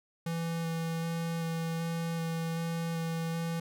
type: tone with vibrato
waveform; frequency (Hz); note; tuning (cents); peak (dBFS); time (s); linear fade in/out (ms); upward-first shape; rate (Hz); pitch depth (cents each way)
square; 165.5; E3; +7; -32; 0.26-3.6; 5; square; 1.3; 9
effects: none